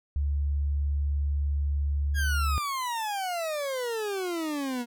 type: tone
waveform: sine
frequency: 71.6 Hz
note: D2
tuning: 43 cents flat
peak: -24 dBFS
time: 0.16-2.58 s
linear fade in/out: 0 ms
type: exponential sweep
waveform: 40% pulse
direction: down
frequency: 1661.2 to 234.8 Hz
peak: -28 dBFS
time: 2.14-4.86 s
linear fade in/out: 50 ms
effects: none